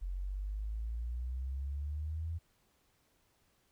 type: exponential sweep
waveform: sine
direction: up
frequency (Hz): 44.2 to 84.1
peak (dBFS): -35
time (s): 0.01-2.39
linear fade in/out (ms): 20
effects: pink hiss -73 dBFS RMS until 3.71 s